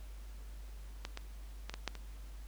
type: clicks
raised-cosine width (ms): 0.2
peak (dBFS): -22 / -24 / -23 / -23 / -17 / -30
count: 6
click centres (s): 1.051 / 1.174 / 1.696 / 1.74 / 1.877 / 1.953
effects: added 50 Hz sine -45 dBFS peak until 2.47 s + pink hiss -61 dBFS RMS until 2.47 s